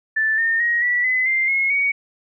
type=tone with pitch steps; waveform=sine; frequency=1760 / 1822.1 / 1886.3 / 1952.8 / 2022 / 2093 / 2167 / 2243 Hz; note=A6 / A#6 / A#6 / B6 / B6 / C7 / C#7 / C#7; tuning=0 / -40 / +20 / -20 / +40 / 0 / -40 / +20 cents; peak=-16 dBFS; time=0.16-1.92 s; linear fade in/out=10 ms; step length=220 ms; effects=none